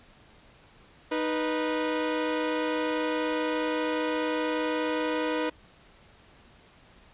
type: tone pair together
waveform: sawtooth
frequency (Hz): 309.5 / 490.2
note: D#4 / B4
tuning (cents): -9 / -13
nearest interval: minor sixth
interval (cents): 796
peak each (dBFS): -25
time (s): 1.11-5.5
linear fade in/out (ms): 10
effects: pink hiss -56 dBFS RMS until 7.13 s + resampled to 8000 Hz